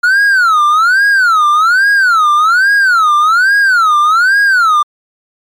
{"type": "tone with vibrato", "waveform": "triangle", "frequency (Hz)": 1396.9, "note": "F6", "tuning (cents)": 0, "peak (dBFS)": -4, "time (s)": [0.03, 4.83], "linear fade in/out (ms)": 10, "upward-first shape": "sine", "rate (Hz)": 1.2, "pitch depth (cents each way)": 280, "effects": ["MP3 96 kbps"]}